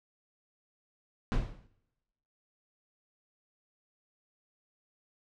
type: noise with exponential decay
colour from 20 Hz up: brown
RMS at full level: -24 dBFS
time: 1.32-1.67 s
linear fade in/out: 0 ms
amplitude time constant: 75 ms
effects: noise-tail reverb RT60 1.0 s tail -22 dB re dry + low-pass 5000 Hz 12 dB/octave